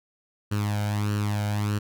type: tone with flanger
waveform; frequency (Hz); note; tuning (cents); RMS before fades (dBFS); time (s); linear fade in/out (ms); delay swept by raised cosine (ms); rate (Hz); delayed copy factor
sawtooth; 103.83; G#2; 0; -26; 0.51-1.79; 10; 0.69 to 1.34; 1.6; +0.7
effects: none

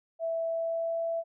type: tone with pitch glide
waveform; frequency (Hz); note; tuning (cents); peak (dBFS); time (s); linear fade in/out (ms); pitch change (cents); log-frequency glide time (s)
sine; 659.3 to 664.7; E5 to E5; 0 to +14; -28; 0.19-1.24; 50; +14; 0.46-0.99
effects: none

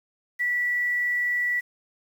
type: tone with quantisation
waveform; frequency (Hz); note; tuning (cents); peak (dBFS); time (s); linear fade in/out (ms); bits
sine; 1954; B6; -19; -22; 0.39-1.61; 20; 8
effects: none

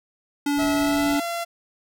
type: tone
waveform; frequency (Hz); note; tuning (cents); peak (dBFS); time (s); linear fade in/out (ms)
square; 287.1; D4; -39; -21; 0.46-1.2; 5
type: low-pass noise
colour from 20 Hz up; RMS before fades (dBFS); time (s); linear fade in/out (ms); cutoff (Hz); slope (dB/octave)
pink; -39; 0.57-1.16; 5; 510; 24
type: tone with pitch glide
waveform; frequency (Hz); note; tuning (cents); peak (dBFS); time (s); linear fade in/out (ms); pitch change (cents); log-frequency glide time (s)
sawtooth; 649 to 682.8; E5 to F5; -27 to -39; -22; 0.58-1.45; 20; +88; 0.75-1.23
effects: none

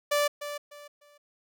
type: tone with echo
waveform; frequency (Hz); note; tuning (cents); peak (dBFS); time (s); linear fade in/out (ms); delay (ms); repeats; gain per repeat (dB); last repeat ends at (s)
sawtooth; 584; D5; -10; -19; 0.11-0.28; 10; 300; 3; -11; 1.18
effects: none

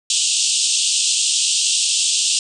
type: band-pass noise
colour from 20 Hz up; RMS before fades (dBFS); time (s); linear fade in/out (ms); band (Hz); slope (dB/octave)
white; -18; 0.1-2.39; 2; 2700 to 8800; 96
effects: none

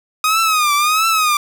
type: tone with vibrato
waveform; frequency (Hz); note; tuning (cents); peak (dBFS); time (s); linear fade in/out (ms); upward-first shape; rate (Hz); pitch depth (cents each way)
sawtooth; 1244.5; D#6; 0; -9; 0.24-1.37; 2; triangle; 1.5; 130
effects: none

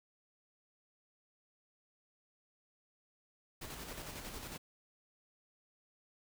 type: noise with tremolo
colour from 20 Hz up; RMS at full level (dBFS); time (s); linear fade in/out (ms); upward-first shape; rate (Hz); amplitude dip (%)
pink; -45; 3.61-4.58; 10; square; 11; 35
effects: none

